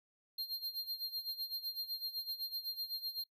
square tone with tremolo, 4197 Hz, C8, 5 cents sharp, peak -36 dBFS, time 0.38-3.24 s, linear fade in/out 5 ms, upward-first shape sine, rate 7.9 Hz, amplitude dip 80%, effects noise-tail reverb RT60 0.1 s tail -20 dB re dry

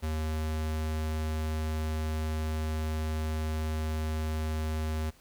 square tone, 78.2 Hz, D#2, 9 cents sharp, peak -30 dBFS, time 0.02-5.11 s, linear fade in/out 20 ms, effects pink hiss -60 dBFS RMS until 5.2 s

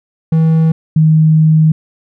triangle / sine tone pair in turn, 160.9 / 157.13 Hz, E3 / D#3, -42 / +17 cents, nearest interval unison, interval 41 cents, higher first, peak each -5 dBFS, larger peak neither, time 0.32-0.72 / 0.96-1.72 s, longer second, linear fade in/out 5 ms, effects none

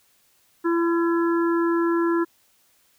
harmonic tone, 337.4 Hz, E4, 40 cents sharp, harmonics 1 / 3 / 4 / 5, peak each -19 / -29 / -31 / -33 dBFS, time 0.64-2.25 s, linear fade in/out 20 ms, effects white hiss -62 dBFS RMS until 2.98 s

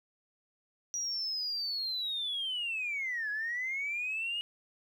sine linear two-way sweep, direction down then up, 5810 to 1661.2 to 2891 Hz, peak -31 dBFS, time 0.94-4.41 s, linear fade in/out 0 ms, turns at 3.3 s, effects tanh soft clip ceiling -28 dBFS + 11-bit

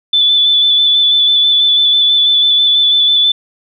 sine tone with vibrato, 3489 Hz, A7, 15 cents flat, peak -7 dBFS, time 0.13-3.32 s, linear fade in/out 5 ms, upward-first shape square, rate 6.1 Hz, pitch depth 17 cents each way, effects none

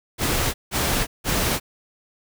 pink noise bursts, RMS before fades -22 dBFS, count 3, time 0.18-1.6 s, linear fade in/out 50 ms, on 360 ms, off 170 ms, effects none

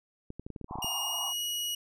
clicks, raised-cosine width 3 ms, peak -27 dBFS, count 11, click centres 0.304 / 0.396 / 0.465 / 0.503 / 0.562 / 0.613 / 0.644 / 0.711 / 0.756 / 0.787 / 0.845 s
white band-pass noise, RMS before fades -40 dBFS, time 0.68-1.34 s, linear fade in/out 50 ms, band 690 to 1100 Hz, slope 96 dB/octave
sawtooth tone with pitch glide, 2850 to 2905 Hz, F7 to F#7, +34 to -32 cents, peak -28 dBFS, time 0.82-1.75 s, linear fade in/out 5 ms, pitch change +34 cents, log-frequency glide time 0.98-1.42 s
effects none

